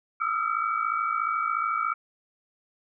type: tone cluster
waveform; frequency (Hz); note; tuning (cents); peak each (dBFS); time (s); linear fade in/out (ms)
sine; 1210 / 1253 / 1310 / 1364 / 2278; D#6 / D#6 / E6 / F6 / C#7; -49 / +12 / -11 / -41 / +47; -34 / -31 / -30 / -28 / -36; 0.2-1.94; 10
effects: none